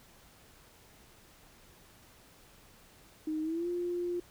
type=tone with pitch glide; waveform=sine; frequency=311.1 to 351.2 Hz; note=D#4 to F4; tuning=0 to +10 cents; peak=-31 dBFS; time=3.27-4.2 s; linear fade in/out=5 ms; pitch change=+210 cents; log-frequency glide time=3.42-3.68 s; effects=pink hiss -59 dBFS RMS until 4.3 s